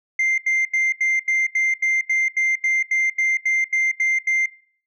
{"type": "tone bursts", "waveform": "sine", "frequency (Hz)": 2093, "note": "C7", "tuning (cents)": 0, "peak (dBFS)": -14, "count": 16, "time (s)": [0.19, 4.46], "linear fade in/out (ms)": 5, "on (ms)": 190, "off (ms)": 82, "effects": ["noise-tail reverb RT60 0.5 s tail -23 dB re dry", "tanh soft clip ceiling -15 dBFS"]}